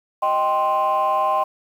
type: chord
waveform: sine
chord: C minor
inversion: first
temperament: equal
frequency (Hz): 622.3 / 784 / 1046.5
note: Eb5 / G5 / C6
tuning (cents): 0 / 0 / 0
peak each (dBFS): -22 / -20 / -18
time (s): 0.22-1.44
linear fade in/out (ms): 10
effects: tanh soft clip ceiling -12 dBFS + 8-bit